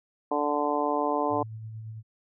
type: harmonic tone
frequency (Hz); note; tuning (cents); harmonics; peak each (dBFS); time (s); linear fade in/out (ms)
146.83; D3; 0; 2 / 3 / 4 / 5 / 6 / 7; -31 / -31 / -31 / -31 / -31 / -31; 0.31-1.43; 5
type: tone with tremolo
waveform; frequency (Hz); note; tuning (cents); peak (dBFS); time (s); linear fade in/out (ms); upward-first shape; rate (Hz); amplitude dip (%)
sine; 110.3; A2; +5; -35; 1.29-2.03; 50; sine; 8.8; 30
effects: none

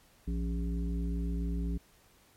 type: harmonic tone with a mistuned harmonic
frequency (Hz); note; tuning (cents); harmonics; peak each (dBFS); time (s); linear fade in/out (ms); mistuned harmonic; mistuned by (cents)
58.27; A#1; 0; 1 / 3 / 5 / 7; -31 / -36 / -41 / -48; 0.27-1.78; 10; 5; -74
effects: pink hiss -63 dBFS RMS until 2.36 s + MP3 64 kbps

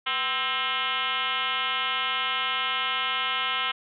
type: tone with frequency modulation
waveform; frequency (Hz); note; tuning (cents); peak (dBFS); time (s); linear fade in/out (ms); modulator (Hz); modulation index
sine; 2141; C7; +39; -24; 0.06-3.72; 10; 275; 4.4
effects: none

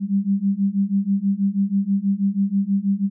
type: beating tone pair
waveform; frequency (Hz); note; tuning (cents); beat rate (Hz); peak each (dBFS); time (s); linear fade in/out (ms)
sine; 194.4 / 200.6; G3 / G3; -14 / +40; 6.2; -21 / -20; 0-3.1; 50
effects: none

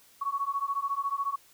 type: beating tone pair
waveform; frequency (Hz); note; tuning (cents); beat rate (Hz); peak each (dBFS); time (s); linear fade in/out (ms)
sine; 1109 / 1123; C#6 / C#6; 0 / +22; 14; -31; 0.21-1.36; 10
effects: white hiss -59 dBFS RMS until 1.53 s

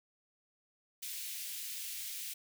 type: high-pass noise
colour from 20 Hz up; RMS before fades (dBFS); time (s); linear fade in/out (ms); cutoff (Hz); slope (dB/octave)
white; -42; 1.02-2.34; 10; 2200; 24
effects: none

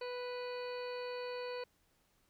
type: harmonic tone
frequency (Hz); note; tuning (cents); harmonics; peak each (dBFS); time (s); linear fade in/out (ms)
493.9; B4; 0; 1 / 2 / 3 / 4 / 5 / 6 / 8 / 9; -40 / -48 / -53 / -56 / -52 / -59 / -59 / -53; 0.01-1.64; 5
effects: pink hiss -74 dBFS RMS until 2.29 s

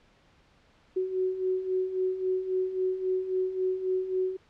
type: beating tone pair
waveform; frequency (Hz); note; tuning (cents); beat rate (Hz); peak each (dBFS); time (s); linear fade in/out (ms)
sine; 370 / 373.7; F#4 / F#4; 0 / +17; 3.7; -33 / -27; 0.96-4.37; 10
effects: pink hiss -62 dBFS RMS until 4.49 s + low-pass 4000 Hz 12 dB/octave

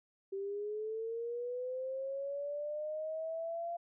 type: linear sweep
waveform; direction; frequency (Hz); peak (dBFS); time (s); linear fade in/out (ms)
sine; up; 387.1 to 690; -36; 0.32-3.77; 10
effects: none

